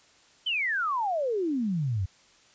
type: exponential sweep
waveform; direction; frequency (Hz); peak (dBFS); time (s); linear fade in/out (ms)
sine; down; 3136 to 87.31; -25; 0.46-2.06; 10
effects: white hiss -59 dBFS RMS until 2.54 s + resampled to 16000 Hz